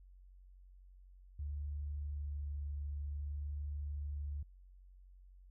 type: tone with vibrato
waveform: sine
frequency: 72.5 Hz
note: D2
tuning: 22 cents flat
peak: -38 dBFS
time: 1.39-4.43 s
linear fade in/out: 5 ms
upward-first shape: sine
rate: 0.55 Hz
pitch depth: 9 cents each way
effects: added 46 Hz sine -56 dBFS peak until 5.5 s